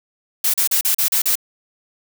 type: noise bursts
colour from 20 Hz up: blue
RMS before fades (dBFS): -17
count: 7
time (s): 0.44-1.355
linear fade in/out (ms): 5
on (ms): 99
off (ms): 37
effects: none